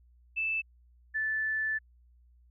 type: tone pair in turn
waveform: sine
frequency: 2637 / 1751.2 Hz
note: E7 / A6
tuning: 0 / -9 cents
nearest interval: perfect fifth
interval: 709 cents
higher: first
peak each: -28 / -28 dBFS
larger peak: neither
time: 0.36-0.62 / 1.14-1.79 s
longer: second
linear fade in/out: 20 ms
effects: added 60 Hz sine -58 dBFS peak until 2.5 s